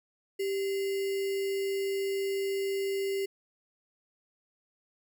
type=tone with sample-and-hold; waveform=sine; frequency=392 Hz; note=G4; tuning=in tune; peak=-28 dBFS; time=0.39-3.26 s; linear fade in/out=10 ms; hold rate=2450 Hz; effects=none